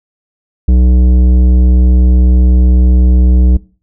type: tone with tanh clipping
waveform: sine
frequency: 62 Hz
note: B1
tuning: 7 cents sharp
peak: -6 dBFS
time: 0.68-3.57 s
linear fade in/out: 5 ms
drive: 12 dB
effects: noise-tail reverb RT60 0.4 s tail -21 dB re dry